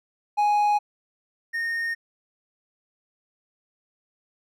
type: tone pair in turn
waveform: triangle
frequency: 831 / 1842 Hz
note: G#5 / A#6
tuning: +1 / -21 cents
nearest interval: octave + major second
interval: 1378 cents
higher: second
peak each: -16 / -23 dBFS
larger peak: first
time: 0.37-0.79 / 1.53-1.95 s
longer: neither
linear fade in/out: 20 ms
effects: none